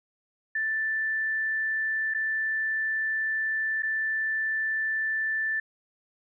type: tone with dropouts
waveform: sine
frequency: 1764 Hz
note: A6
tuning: 4 cents sharp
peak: -25 dBFS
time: 0.55-5.6 s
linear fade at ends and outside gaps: 5 ms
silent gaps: 2.139-2.146 / 3.823-3.831 s
effects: none